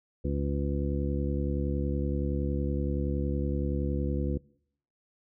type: harmonic tone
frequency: 70.7 Hz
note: C#2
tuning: 35 cents sharp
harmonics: 1 / 2 / 3 / 4 / 5 / 7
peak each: -30 / -33 / -35 / -36 / -37 / -38 dBFS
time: 0.24-4.38 s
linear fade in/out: 10 ms
effects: noise-tail reverb RT60 0.7 s tail -24 dB re dry